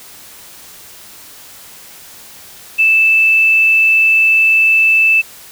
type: tone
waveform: sine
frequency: 2637 Hz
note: E7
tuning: in tune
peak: -7 dBFS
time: 2.78-5.22 s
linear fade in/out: 20 ms
effects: white hiss -37 dBFS RMS until 5.51 s